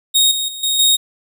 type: tone with level steps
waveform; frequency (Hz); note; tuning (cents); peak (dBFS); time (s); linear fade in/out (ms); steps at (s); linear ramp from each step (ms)
sawtooth; 3737; A#7; +4; -7 / -15 / -24 / -12 / -7; 0.14-0.97; 20; 0.31 / 0.48 / 0.63 / 0.79; 5
effects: none